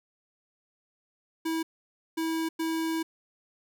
square tone bursts at uneven times, 324.5 Hz, E4, 27 cents flat, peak -28 dBFS, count 3, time 1.45-1.63 / 2.17-2.49 / 2.59-3.03 s, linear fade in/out 10 ms, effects none

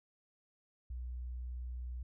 sine tone, 61.5 Hz, B1, 7 cents flat, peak -39 dBFS, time 0.9-2.03 s, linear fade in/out 5 ms, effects none

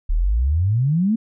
sine exponential sweep, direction up, 35.11 to 233.1 Hz, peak -15 dBFS, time 0.09-1.16 s, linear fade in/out 10 ms, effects none

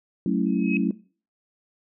sine chord, F# minor seventh, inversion none, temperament equal with one note detuned, 186.93 / 220 / 277.2 / 329.6 Hz, F#3 / A3 / C#4 / E4, +18 / 0 / 0 / 0 cents, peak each -24 / -26 / -26 / -29 dBFS, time 0.26-0.91 s, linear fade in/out 2 ms
sine tone with exponential growth, 2550 Hz, D#7, 42 cents sharp, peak -23 dBFS, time 0.46-0.77 s, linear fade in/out 2 ms, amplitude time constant 67 ms
effects noise-tail reverb RT60 0.4 s tail -20 dB re dry

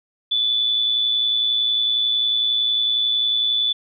sine tone with amplitude modulation, 3476 Hz, A7, 22 cents flat, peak -15 dBFS, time 0.31-3.73 s, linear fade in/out 10 ms, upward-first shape sine, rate 111 Hz, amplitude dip 40%, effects none

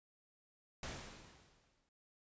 pink noise with exponential decay, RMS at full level -43 dBFS, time 0.83-1.89 s, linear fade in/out 2 ms, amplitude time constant 230 ms, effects resampled to 16000 Hz

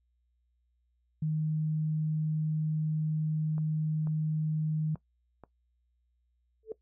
sine tone, 155.3 Hz, D#3, 3 cents flat, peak -27 dBFS, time 1.22-4.95 s, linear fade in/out 5 ms
clicks, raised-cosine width 1 ms, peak -34 dBFS, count 4, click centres 3.581 / 4.072 / 4.957 / 5.437 s
sine tone with exponential growth, 440 Hz, A4, in tune, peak -29 dBFS, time 6.63-6.72 s, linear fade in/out 2 ms, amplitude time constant 18 ms
effects noise-tail reverb RT60 0.1 s tail -18 dB re dry + added 60 Hz sine -70 dBFS peak until 6.81 s

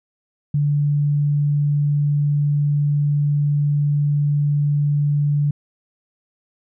sine tone, 145.7 Hz, D3, 13 cents flat, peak -15 dBFS, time 0.54-5.51 s, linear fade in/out 5 ms, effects none

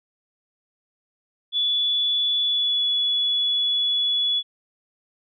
sine tone with pitch glide, 3436 to 3406 Hz, A7 to G#7, -42 to +43 cents, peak -19 dBFS, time 1.52-4.43 s, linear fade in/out 50 ms, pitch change -15 cents, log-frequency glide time 2.43-2.84 s, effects none

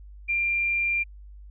sine tone, 2383 Hz, D7, 25 cents sharp, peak -22 dBFS, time 0.28-1.04 s, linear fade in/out 20 ms, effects added 50 Hz sine -42 dBFS peak until 1.5 s

